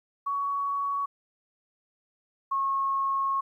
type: tone pair in turn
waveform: sine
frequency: 1122 / 1090.1 Hz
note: C#6 / C#6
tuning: +21 / -29 cents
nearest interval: unison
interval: 50 cents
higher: first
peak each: -26 / -24 dBFS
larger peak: second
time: 0.26-1.06 / 2.51-3.41 s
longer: second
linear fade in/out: 10 ms
effects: 11-bit